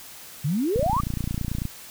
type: exponential sweep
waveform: sine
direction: up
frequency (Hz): 131 to 1225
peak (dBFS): -21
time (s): 0.44-1.01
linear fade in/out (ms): 10
type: click train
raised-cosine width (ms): 5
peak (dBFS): -15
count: 27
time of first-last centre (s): 0.76-1.653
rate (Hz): 29.1
effects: white hiss -43 dBFS RMS until 1.9 s